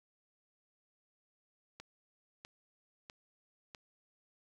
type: click train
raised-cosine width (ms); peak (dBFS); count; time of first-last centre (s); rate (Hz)
0.2; -30; 4; 1.8-3.748; 1.54
effects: 10-bit